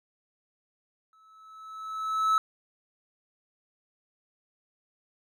triangle tone with exponential growth, 1301 Hz, E6, 23 cents flat, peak -17 dBFS, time 1.13-2.38 s, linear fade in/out 1 ms, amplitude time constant 270 ms, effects none

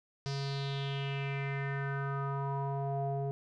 square tone with low-pass filter sweep, 138.59 Hz, C#3, in tune, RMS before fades -35 dBFS, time 0.26-3.31 s, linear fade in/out 0 ms, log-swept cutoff 5200 to 570 Hz, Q 4.6, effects none

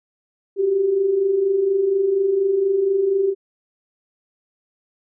sine tone pair together, 367.8 / 392 Hz, F#4 / G4, -10 / 0 cents, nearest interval minor second, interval 110 cents, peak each -25 / -16 dBFS, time 0.56-3.35 s, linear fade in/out 50 ms, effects none

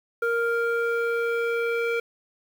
square tone with low-pass filter sweep, 466.2 Hz, A#4, in tune, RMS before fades -25 dBFS, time 0.22-2 s, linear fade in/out 5 ms, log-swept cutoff 1400 to 2200 Hz, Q 2.8, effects 8-bit

